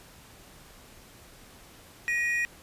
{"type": "tone pair together", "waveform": "triangle", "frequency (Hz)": [1897, 2459], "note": ["A#6", "D#7"], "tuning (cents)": [30, -21], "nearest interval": "major third", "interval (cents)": 449, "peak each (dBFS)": [-25, -28], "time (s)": [2.08, 2.45], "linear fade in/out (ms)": 0, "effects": ["pink hiss -52 dBFS RMS until 2.62 s", "resampled to 32000 Hz"]}